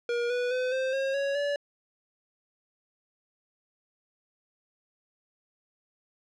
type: tone with pitch steps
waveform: square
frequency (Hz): 476.1 / 491.2 / 506.7 / 522.8 / 539.4 / 556.5 / 574.1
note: A#4 / B4 / B4 / C5 / C#5 / C#5 / D5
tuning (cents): +37 / -9 / +44 / -1 / -47 / +7 / -39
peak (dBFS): -27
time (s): 0.09-1.56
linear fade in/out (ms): 2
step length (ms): 210
effects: low-pass 4000 Hz 12 dB/octave